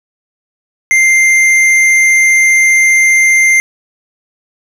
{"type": "tone with hard clipping", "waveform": "sine", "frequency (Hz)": 2095, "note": "C7", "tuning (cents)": 2, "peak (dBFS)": -7, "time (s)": [0.91, 3.6], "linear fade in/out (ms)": 0, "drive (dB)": 9, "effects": []}